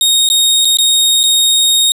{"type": "tone with dropouts", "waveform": "sawtooth", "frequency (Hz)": 3729, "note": "A#7", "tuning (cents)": 0, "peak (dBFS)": -5, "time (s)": [0.01, 1.92], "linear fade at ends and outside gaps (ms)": 1, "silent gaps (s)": [[0.29, 0.3], [0.648, 0.653], [0.771, 0.786], [1.232, 1.237]], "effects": ["resampled to 32000 Hz", "7-bit"]}